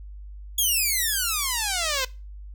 5% pulse exponential sweep, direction down, 3391 to 502 Hz, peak -12 dBFS, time 0.58-2.05 s, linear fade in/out 5 ms, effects noise-tail reverb RT60 0.3 s tail -21 dB re dry + added 50 Hz sine -37 dBFS peak until 2.54 s

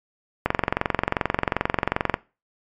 click train, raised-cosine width 0.5 ms, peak -4 dBFS, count 39, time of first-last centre 0.46-2.141 s, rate 22.6 Hz, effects noise-tail reverb RT60 0.3 s tail -20 dB re dry + MP3 64 kbps

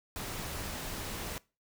pink noise, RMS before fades -39 dBFS, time 0.16-1.38 s, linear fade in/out 0 ms, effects noise-tail reverb RT60 0.3 s tail -22 dB re dry

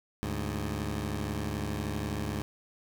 15% pulse tone pair together, 73.27 / 103.83 Hz, D2 / G#2, -3 / 0 cents, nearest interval tritone, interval 603 cents, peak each -28 / -28 dBFS, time 0.23-2.42 s, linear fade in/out 0 ms, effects none

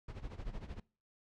brown noise with tremolo, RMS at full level -41 dBFS, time 0.08-0.8 s, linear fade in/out 5 ms, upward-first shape sine, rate 13 Hz, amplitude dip 80%, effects noise-tail reverb RT60 0.4 s tail -24 dB re dry + low-pass 5000 Hz 12 dB/octave

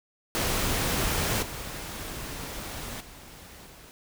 pink noise with level steps, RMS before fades -27 / -37 / -47 / -49 dBFS, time 0.35-3.91 s, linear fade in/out 0 ms, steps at 1.42 / 3 / 3.66 s, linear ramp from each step 10 ms, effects none

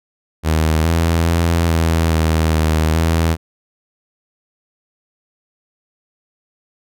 sawtooth tone with pitch steps, 79.1 / 83 / 84.1 / 82 / 80 / 78.8 / 81.9 Hz, D#2 / E2 / E2 / E2 / D#2 / D#2 / E2, +29 / +12 / +35 / -9 / +49 / +23 / -11 cents, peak -9 dBFS, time 0.43-3.37 s, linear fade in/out 50 ms, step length 420 ms, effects none

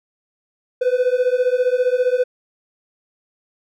triangle beating tone pair, 493.9 / 508.9 Hz, B4 / C5, 0 / -48 cents, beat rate 15 Hz, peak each -16 dBFS, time 0.81-2.24 s, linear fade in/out 10 ms, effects none

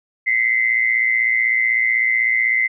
sine tone with amplitude modulation, 2062 Hz, C7, 26 cents flat, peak -11 dBFS, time 0.26-2.68 s, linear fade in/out 20 ms, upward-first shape sine, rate 116 Hz, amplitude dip 75%, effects none

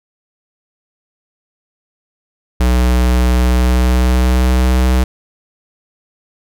square tone with pitch glide, 61.74 to 63.4 Hz, B1 to B1, 0 to +46 cents, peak -10 dBFS, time 2.6-5.04 s, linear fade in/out 5 ms, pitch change +46 cents, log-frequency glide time 3.38-4.88 s, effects none

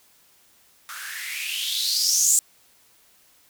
violet noise with band-pass filter sweep, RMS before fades -24 dBFS, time 0.89-2.39 s, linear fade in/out 0 ms, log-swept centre 1300 to 7700 Hz, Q 6.8, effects white hiss -58 dBFS RMS until 3.49 s

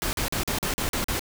pink noise bursts, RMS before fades -27 dBFS, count 8, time 0.02-1.194 s, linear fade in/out 0 ms, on 110 ms, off 42 ms, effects none

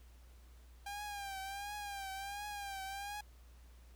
sawtooth tone with vibrato, 800 Hz, G5, 35 cents sharp, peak -38 dBFS, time 0.86-3.21 s, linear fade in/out 5 ms, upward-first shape triangle, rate 1.4 Hz, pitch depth 75 cents each way, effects added 60 Hz sine -56 dBFS peak until 3.95 s + pink hiss -68 dBFS RMS until 3.95 s

